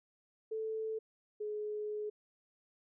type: tone pair in turn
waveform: sine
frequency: 440 / 422 Hz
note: A4 / G#4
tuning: 0 / +28 cents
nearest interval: minor second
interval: 72 cents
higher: first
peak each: -35 / -36 dBFS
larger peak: first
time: 0.51-0.99 / 1.4-2.1 s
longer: second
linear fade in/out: 10 ms
effects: none